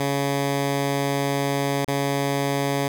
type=tone with dropouts; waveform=10% pulse; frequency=140 Hz; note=C#3; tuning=18 cents sharp; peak=-13 dBFS; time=0-2.88 s; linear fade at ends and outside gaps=2 ms; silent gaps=1.847-1.879 s; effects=none